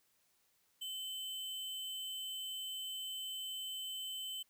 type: tone with sample-and-hold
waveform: sine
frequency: 3057 Hz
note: G7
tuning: 44 cents flat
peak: -40 dBFS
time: 0.81-4.43 s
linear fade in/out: 10 ms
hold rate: 11025 Hz
effects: white hiss -75 dBFS RMS until 4.49 s